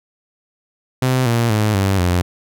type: tone with pitch steps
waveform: sawtooth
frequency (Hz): 128.6 / 117.25 / 106.9 / 97.46 / 88.86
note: C3 / A#2 / A2 / G2 / F2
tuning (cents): -30 / +11 / -49 / -10 / +31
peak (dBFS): -10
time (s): 1.02-2.22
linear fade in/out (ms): 5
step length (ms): 240
effects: none